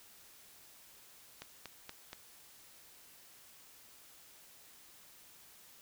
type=click train; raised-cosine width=0.2 ms; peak=-27 dBFS; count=4; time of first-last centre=1.42-2.131 s; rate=4.22 Hz; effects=white hiss -59 dBFS RMS until 5.81 s